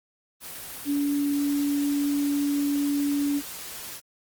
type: tone in noise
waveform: sine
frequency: 286.2 Hz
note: D4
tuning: 45 cents flat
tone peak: -22 dBFS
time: 0.85-3.42 s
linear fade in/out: 50 ms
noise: white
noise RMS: -38 dBFS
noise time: 0.4-4.01 s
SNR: +13 dB
effects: Opus 24 kbps